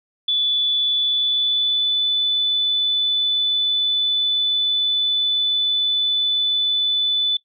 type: tone with pitch glide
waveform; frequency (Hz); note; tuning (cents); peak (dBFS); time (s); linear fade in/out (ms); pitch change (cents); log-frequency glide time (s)
sine; 3463 to 3493; A7 to A7; -28 to -13; -16; 0.28-7.37; 5; +15; 0.95-2.02
effects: noise-tail reverb RT60 0.1 s tail -18 dB re dry